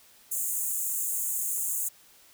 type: high-pass noise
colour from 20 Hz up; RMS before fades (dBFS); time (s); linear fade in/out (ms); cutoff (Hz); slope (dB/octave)
pink; -30; 0.31-1.89; 10; 6700; 96
effects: white hiss -57 dBFS RMS until 2.33 s